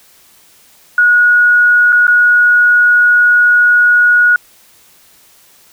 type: tone with dropouts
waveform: sine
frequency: 1453 Hz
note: F#6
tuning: 32 cents flat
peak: -5 dBFS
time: 0.98-4.36 s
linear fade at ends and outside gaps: 2 ms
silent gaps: 1.923-1.927 / 2.069-2.079 s
effects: white hiss -46 dBFS RMS until 5.72 s